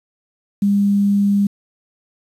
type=tone with quantisation; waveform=sine; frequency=201.3 Hz; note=G3; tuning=46 cents sharp; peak=-12 dBFS; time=0.62-1.47 s; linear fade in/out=5 ms; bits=7; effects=resampled to 32000 Hz